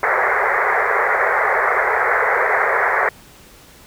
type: band-pass noise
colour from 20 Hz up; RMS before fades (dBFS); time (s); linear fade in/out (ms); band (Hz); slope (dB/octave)
white; -17; 0.03-3.09; 2; 390 to 2100; 96
effects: pink hiss -45 dBFS RMS until 3.86 s